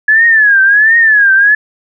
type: tone with vibrato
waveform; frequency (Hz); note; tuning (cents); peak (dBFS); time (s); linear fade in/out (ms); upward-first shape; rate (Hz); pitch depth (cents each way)
sine; 1700; G#6; +40; -4; 0.08-1.55; 5; triangle; 1.4; 170
effects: none